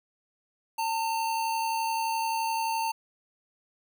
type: tone with amplitude modulation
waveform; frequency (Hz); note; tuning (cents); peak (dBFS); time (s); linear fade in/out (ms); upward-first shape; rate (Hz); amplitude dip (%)
square; 900; A5; +39; -26; 0.78-2.92; 10; sine; 71.6; 30
effects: none